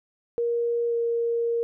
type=tone with pitch glide; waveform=sine; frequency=471.1 to 467 Hz; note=A#4 to A#4; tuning=+18 to +3 cents; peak=-22 dBFS; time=0.38-1.63 s; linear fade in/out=0 ms; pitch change=-15 cents; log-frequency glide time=0.88-0.94 s; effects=none